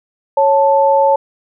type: tone pair together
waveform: sine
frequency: 552.3 / 880 Hz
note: C#5 / A5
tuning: -6 / 0 cents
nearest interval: minor sixth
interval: 806 cents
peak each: -11 dBFS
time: 0.37-1.16 s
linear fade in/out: 5 ms
effects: none